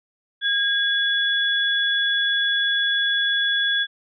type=tone pair together; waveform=sine; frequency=1629 / 3403 Hz; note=G#6 / G#7; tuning=-34 / +41 cents; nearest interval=octave + minor second; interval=1275 cents; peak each=-21 dBFS; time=0.41-3.87 s; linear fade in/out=50 ms; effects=none